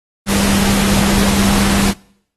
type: tone in noise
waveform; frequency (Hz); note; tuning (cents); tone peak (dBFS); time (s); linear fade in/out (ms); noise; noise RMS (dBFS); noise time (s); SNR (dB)
sine; 198.5; G3; +22; -14; 0.26-1.94; 50; pink; -17; 0.26-1.94; 0
effects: noise-tail reverb RT60 0.7 s tail -25 dB re dry + AAC 32 kbps